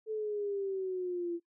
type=exponential sweep; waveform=sine; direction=down; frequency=440 to 338.1 Hz; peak=-32 dBFS; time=0.06-1.4 s; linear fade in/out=50 ms; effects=noise-tail reverb RT60 0.1 s tail -22 dB re dry